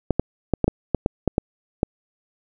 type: clicks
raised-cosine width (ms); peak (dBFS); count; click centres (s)
2; -4; 10; 0.107 / 0.196 / 0.537 / 0.643 / 0.68 / 0.947 / 1.061 / 1.277 / 1.381 / 1.831
effects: none